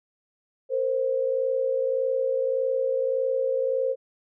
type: tone pair together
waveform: sine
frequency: 463.6 / 525.3 Hz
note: A#4 / C5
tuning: -10 / +7 cents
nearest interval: major second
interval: 217 cents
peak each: -28 / -23 dBFS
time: 0.69-3.96 s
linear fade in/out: 50 ms
effects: none